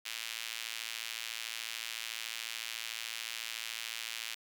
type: tone with high-pass filter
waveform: sawtooth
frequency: 113.8 Hz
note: A#2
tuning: 41 cents flat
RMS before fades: -41 dBFS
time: 0.05-4.35 s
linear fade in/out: 10 ms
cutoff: 2700 Hz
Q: 1.5
effects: none